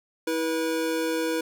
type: tone pair together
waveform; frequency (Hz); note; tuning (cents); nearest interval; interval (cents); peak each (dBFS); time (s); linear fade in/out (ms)
square; 324.1 / 485; E4 / B4; -29 / -31; perfect fifth; 698; -28 / -28; 0.27-1.41; 5
effects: none

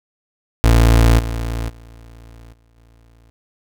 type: tone with level steps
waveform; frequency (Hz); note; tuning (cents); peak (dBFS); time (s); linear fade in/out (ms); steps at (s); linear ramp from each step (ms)
30% pulse; 57; A#1; -38; -6 / -18 / -36 / -50 / -45; 0.64-3.3; 0; 1.18 / 1.68 / 2.52 / 2.76; 20
effects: none

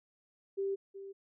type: tone with echo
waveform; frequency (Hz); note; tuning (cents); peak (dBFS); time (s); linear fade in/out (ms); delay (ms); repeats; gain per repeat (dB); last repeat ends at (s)
sine; 392.2; G4; +1; -31; 0.57-0.76; 20; 370; 1; -12; 1.13
effects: none

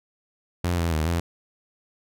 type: tone with pitch steps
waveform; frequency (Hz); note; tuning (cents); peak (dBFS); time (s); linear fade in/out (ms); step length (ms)
sawtooth; 87.6 / 84.3 / 78 / 85.1; F2 / E2 / D#2 / F2; +6 / +39 / +5 / -44; -18; 0.64-1.2; 5; 140
effects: none

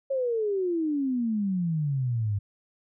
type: exponential sweep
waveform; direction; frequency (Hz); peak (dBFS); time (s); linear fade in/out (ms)
sine; down; 551 to 98.3; -24; 0.1-2.39; 10
effects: none

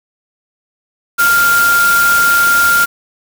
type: tone in noise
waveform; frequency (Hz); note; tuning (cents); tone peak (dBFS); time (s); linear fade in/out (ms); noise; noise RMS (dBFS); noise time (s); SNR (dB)
sine; 1396.9; F6; 0; -8; 1.18-2.86; 20; white; -18; 1.18-2.86; +7
effects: none

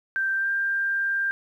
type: tone with pitch glide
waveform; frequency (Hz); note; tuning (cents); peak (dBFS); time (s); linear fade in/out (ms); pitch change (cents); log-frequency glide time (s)
sine; 1568 to 1589.9; G6 to G6; 0 to +24; -22; 0.16-1.31; 0; +24; 0.36-0.49
effects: 10-bit

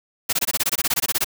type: noise bursts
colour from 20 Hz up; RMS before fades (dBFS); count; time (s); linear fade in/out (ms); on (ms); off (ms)
white; -20; 16; 0.29-1.245; 10; 40; 21
effects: none

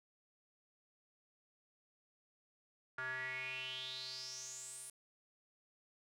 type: tone with band-pass filter sweep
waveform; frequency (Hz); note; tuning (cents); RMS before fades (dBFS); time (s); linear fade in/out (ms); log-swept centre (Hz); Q
square; 129.1; C3; -23; -45; 2.98-4.9; 2; 1500 to 9800; 7.6
effects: none

